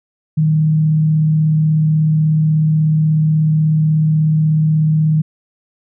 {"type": "tone with frequency modulation", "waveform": "sine", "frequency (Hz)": 155.56, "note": "D#3", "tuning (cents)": 0, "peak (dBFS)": -10, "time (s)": [0.37, 5.22], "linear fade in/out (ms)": 10, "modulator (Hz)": 36.4, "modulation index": 0.21, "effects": []}